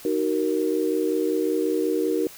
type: chord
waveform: sine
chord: D# minor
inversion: none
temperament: equal with one note detuned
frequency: 311.1 / 376.5 / 466.2 Hz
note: D#4 / F#4 / A#4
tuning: 0 / +30 / 0 cents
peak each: -25 dBFS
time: 0.05-2.27 s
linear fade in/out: 2 ms
effects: white hiss -44 dBFS RMS until 2.37 s